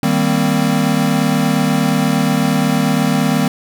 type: chord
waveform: square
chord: C minor seventh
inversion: first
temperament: equal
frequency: 155.56 / 196 / 233.1 / 261.6 Hz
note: Eb3 / G3 / Bb3 / C4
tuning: 0 / 0 / 0 / 0 cents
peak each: -19 dBFS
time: 0.03-3.48 s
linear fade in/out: 2 ms
effects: none